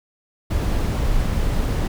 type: noise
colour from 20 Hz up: brown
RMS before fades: -20 dBFS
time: 0.5-1.88 s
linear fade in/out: 10 ms
effects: none